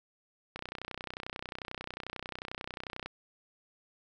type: click train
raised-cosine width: 0.3 ms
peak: -22 dBFS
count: 79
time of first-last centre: 0.56-3.06 s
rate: 31.2 Hz
effects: none